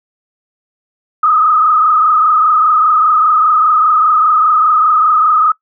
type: tone with frequency modulation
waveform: sine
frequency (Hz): 1254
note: D#6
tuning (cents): +13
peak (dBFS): -7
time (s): 1.23-5.52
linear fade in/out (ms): 5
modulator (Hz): 25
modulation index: 1.9
effects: noise-tail reverb RT60 0.1 s tail -19 dB re dry